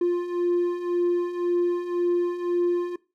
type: beating tone pair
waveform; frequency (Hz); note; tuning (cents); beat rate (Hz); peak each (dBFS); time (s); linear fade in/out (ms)
triangle; 349.2 / 351.1; F4 / F4; 0 / +9; 1.9; -25 / -20; 0.01-2.96; 5
effects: noise-tail reverb RT60 0.3 s tail -21 dB re dry + tanh soft clip ceiling -14 dBFS